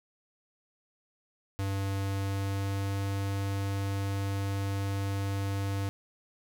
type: tone with pitch glide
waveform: square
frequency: 98 to 98.68 Hz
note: G2 to G2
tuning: 0 to +12 cents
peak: -30 dBFS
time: 1.59-5.89 s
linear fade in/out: 0 ms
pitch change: +12 cents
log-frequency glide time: 2.02-2.98 s
effects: none